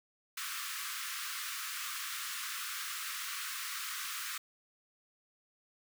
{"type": "high-pass noise", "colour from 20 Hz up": "pink", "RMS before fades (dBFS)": -40, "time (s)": [0.37, 4.38], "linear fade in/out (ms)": 5, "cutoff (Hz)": 1100, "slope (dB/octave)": 96, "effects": []}